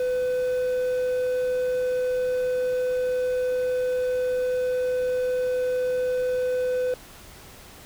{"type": "tone", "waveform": "triangle", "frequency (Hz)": 503, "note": "B4", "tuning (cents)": 32, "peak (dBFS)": -20, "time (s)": [0, 6.94], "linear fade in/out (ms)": 2, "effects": ["pink hiss -46 dBFS RMS until 7.85 s"]}